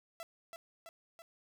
sawtooth tone with echo, 667 Hz, E5, 20 cents sharp, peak -39 dBFS, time 0.2-0.23 s, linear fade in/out 0 ms, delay 330 ms, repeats 3, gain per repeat -3 dB, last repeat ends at 1.22 s, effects none

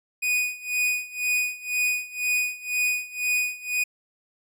45% pulse tone with tremolo, 2477 Hz, D#7, 8 cents flat, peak -20 dBFS, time 0.22-3.84 s, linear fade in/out 10 ms, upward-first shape sine, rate 2 Hz, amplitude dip 90%, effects resampled to 32000 Hz

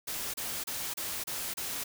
white noise bursts, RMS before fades -36 dBFS, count 6, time 0.07-1.84 s, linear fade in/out 10 ms, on 270 ms, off 30 ms, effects none

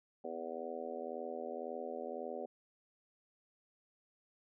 harmonic tone with a mistuned harmonic, 81.9 Hz, E2, 11 cents flat, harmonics 3 / 4 / 5 / 6 / 7 / 8 / 9, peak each -49 / -53 / -46 / -46 / -45 / -53 / -48 dBFS, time 0.24-2.46 s, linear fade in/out 5 ms, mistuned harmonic 3, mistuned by +24 cents, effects none

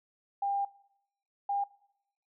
sine tone pair in turn, 799 / 803.5 Hz, G5 / G5, +33 / +43 cents, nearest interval unison, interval 10 cents, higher second, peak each -28 dBFS, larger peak neither, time 0.42-0.65 / 1.49-1.64 s, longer first, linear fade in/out 5 ms, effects noise-tail reverb RT60 0.8 s tail -21 dB re dry

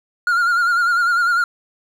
triangle tone with vibrato, 1408 Hz, F6, 14 cents sharp, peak -12 dBFS, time 0.27-1.44 s, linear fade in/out 2 ms, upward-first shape sine, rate 10 Hz, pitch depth 59 cents each way, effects none

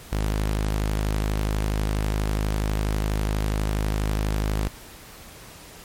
sawtooth tone, 52.2 Hz, G#1, 10 cents sharp, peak -18 dBFS, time 0.12-4.68 s, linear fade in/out 5 ms, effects pink hiss -44 dBFS RMS until 5.84 s + MP3 64 kbps

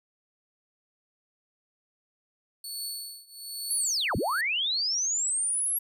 20% pulse tone with tremolo, 4435 Hz, C#8, in tune, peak -26 dBFS, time 2.64-4.41 s, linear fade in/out 2 ms, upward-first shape triangle, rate 1.2 Hz, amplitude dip 95%
sine linear two-way sweep, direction down then up, 11460 to 46.25 to 11460 Hz, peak -25 dBFS, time 3.7-5.79 s, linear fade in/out 10 ms, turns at 4.16 s
effects none

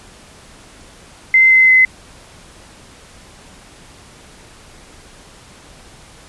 sine tone with pitch steps, 2070 / 2057 / 2044 Hz, C7 / C7 / C7, -19 / -30 / -41 cents, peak -6 dBFS, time 1.34-1.85 s, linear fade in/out 2 ms, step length 170 ms, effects pink hiss -42 dBFS RMS until 6.28 s + resampled to 24000 Hz

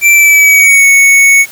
square tone with pitch glide, 2343 to 2217 Hz, D7 to C#7, -5 to 0 cents, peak -3 dBFS, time 0.01-1.46 s, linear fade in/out 50 ms, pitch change -95 cents, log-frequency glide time 0.11-0.85 s, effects white hiss -32 dBFS RMS until 1.51 s

